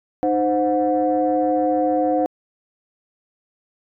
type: tone cluster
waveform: sine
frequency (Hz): 306.5 / 520 / 727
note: D#4 / C5 / F#5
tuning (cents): -26 / -11 / -31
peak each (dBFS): -20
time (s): 0.23-2.26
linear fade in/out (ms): 0
effects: tanh soft clip ceiling -8 dBFS